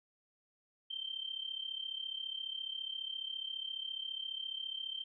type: tone with amplitude modulation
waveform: sine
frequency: 3130 Hz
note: G7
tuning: 3 cents flat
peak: -35 dBFS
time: 0.9-5.04 s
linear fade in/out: 10 ms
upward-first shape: sine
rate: 34.6 Hz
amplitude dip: 80%
effects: none